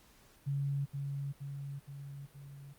sine tone with echo, 140 Hz, C#3, 18 cents sharp, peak -31 dBFS, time 0.46-0.86 s, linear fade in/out 20 ms, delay 470 ms, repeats 4, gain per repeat -4 dB, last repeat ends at 2.74 s, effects pink hiss -63 dBFS RMS until 2.78 s + Opus 48 kbps

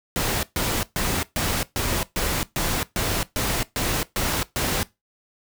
pink noise bursts, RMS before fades -24 dBFS, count 12, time 0.16-4.83 s, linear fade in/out 0 ms, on 270 ms, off 130 ms, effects noise-tail reverb RT60 0.2 s tail -19 dB re dry

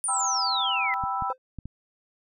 sine exponential sweep, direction down, 9680 to 1975.5 Hz, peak -25 dBFS, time 0.04-0.94 s, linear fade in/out 0 ms
sine chord, E minor, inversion first, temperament equal, 784 / 987.8 / 1318.5 Hz, G5 / B5 / E6, 0 / 0 / 0 cents, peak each -30 dBFS, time 0.08-1.33 s, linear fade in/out 10 ms
clicks, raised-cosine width 5 ms, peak -24 dBFS, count 4, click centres 1.038 / 1.223 / 1.587 / 1.656 s
triangle tone with exponential decay, 516 Hz, C5, 24 cents flat, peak -26 dBFS, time 1.3-1.38 s, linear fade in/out 1 ms, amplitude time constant 17 ms
effects none

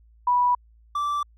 sine / triangle tone pair in turn, 981 / 1166.6 Hz, B5 / D6, -12 / -12 cents, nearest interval minor third, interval 300 cents, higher second, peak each -17 / -21 dBFS, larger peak first, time 0.27-0.55 / 0.95-1.23 s, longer neither, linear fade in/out 5 ms, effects added 56 Hz sine -52 dBFS peak until 1.37 s

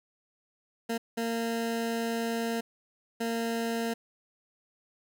20% pulse tone bursts at uneven times, 230 Hz, A#3, 23 cents flat, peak -24 dBFS, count 3, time 0.89-0.98 / 1.17-2.61 / 3.2-3.94 s, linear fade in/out 10 ms, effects none

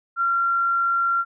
sine tone, 1374 Hz, F6, 29 cents flat, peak -18 dBFS, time 0.16-1.25 s, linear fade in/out 50 ms, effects none

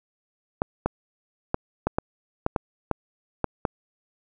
clicks, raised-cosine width 1 ms, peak -8 dBFS, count 10, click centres 0.619 / 0.86 / 1.544 / 1.87 / 1.985 / 2.464 / 2.562 / 2.913 / 3.443 / 3.652 s, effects none

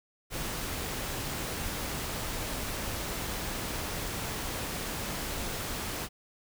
pink noise, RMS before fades -35 dBFS, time 0.3-6.09 s, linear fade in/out 50 ms, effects none

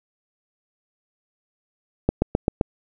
click train, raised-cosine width 2 ms, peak -4 dBFS, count 5, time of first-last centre 2.09-2.612 s, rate 7.67 Hz, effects none

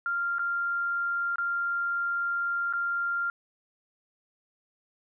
sine tone with dropouts, 1392 Hz, F6, 6 cents flat, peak -26 dBFS, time 0.06-3.3 s, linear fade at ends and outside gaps 1 ms, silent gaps 0.384-0.393 / 1.358-1.383 / 2.727-2.735 s, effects none

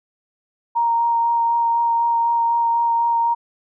sine tone with vibrato, 932.3 Hz, A#5, in tune, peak -15 dBFS, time 0.75-3.35 s, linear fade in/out 20 ms, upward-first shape sine, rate 4 Hz, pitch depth 10 cents each way, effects none

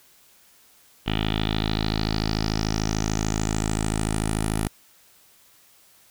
10% pulse tone with low-pass filter sweep, 53.5 Hz, A1, 48 cents flat, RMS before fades -25 dBFS, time 1.06-4.68 s, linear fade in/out 10 ms, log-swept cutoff 3100 to 11000 Hz, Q 5.3, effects white hiss -56 dBFS RMS until 6.1 s

